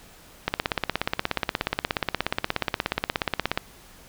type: click train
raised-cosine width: 0.3 ms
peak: -6 dBFS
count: 53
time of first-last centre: 0.48-3.575 s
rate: 16.8 Hz
effects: pink hiss -50 dBFS RMS until 4.08 s